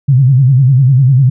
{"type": "tone with vibrato", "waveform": "sine", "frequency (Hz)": 131.6, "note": "C3", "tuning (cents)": 10, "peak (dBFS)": -4, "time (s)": [0.08, 1.3], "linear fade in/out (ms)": 10, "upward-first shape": "sine", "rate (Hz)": 10, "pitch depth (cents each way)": 130, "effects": []}